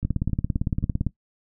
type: two click trains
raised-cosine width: 5 ms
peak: -11 / -20 dBFS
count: 19 / 4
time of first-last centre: 0.05-1.067 / 0.03-0.828 s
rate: 17.7 / 3.76 Hz
effects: noise-tail reverb RT60 0.1 s tail -18 dB re dry